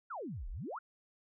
sine exponential two-way sweep, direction down then up, 1528 to 30.87 to 1528 Hz, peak -39 dBFS, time 0.1-0.79 s, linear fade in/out 10 ms, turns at 0.49 s, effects none

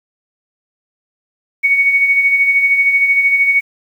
sine tone with tremolo, 2230 Hz, C#7, 10 cents sharp, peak -7 dBFS, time 1.63-3.61 s, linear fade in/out 20 ms, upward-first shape sine, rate 13 Hz, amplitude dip 50%, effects 7-bit

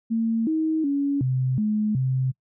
sine tone with pitch steps, 226.5 / 316.6 / 281.7 / 129.3 / 212.8 / 130.4 Hz, A#3 / D#4 / C#4 / C3 / G#3 / C3, -50 / +30 / +28 / -20 / +42 / -5 cents, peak -20 dBFS, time 0.1-2.32 s, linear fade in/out 20 ms, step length 370 ms, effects noise-tail reverb RT60 0.1 s tail -25 dB re dry

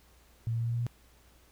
sine tone with pitch steps, 114.4 / 115.4 / 116.4 / 117.41 / 118.43 / 119.46 Hz, A#2 / A#2 / A#2 / A#2 / A#2 / A#2, -32 / -17 / -2 / +13 / +28 / +43 cents, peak -28 dBFS, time 0.47-0.866 s, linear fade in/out 0 ms, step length 66 ms, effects added 60 Hz sine -61 dBFS peak until 1.51 s + pink hiss -63 dBFS RMS until 1.51 s

